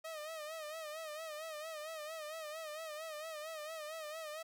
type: tone with vibrato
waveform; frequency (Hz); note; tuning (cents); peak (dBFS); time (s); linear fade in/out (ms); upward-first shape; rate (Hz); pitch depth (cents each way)
sawtooth; 624; D#5; +5; -39; 0.04-4.43; 10; sine; 4.4; 79
effects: none